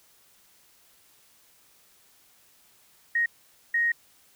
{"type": "tone bursts at uneven times", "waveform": "sine", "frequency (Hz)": 1872, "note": "A#6", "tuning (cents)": 7, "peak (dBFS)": -21, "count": 2, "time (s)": [[3.15, 3.26], [3.74, 3.92]], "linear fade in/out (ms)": 5, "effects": ["white hiss -60 dBFS RMS until 4.35 s"]}